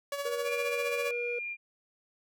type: tone with tremolo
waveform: sawtooth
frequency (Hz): 566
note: C#5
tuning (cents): +36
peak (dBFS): -27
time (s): 0.12-1.11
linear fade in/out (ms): 2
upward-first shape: sine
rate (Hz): 15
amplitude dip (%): 55
type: tone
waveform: triangle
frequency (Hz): 480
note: B4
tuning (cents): -49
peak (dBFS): -31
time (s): 0.25-1.39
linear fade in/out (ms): 5
type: tone with pitch glide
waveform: sine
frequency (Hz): 2388 to 2402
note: D7 to D7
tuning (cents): +28 to +38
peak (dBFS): -34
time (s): 0.44-1.57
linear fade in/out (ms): 50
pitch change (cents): +10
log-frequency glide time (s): 0.86-1.26
effects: none